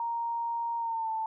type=tone with pitch glide; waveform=sine; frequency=932.3 to 885.6 Hz; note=A#5 to A5; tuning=0 to +11 cents; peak=-29 dBFS; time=0-1.26 s; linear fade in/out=2 ms; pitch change=-89 cents; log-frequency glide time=0.78-1.11 s; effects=none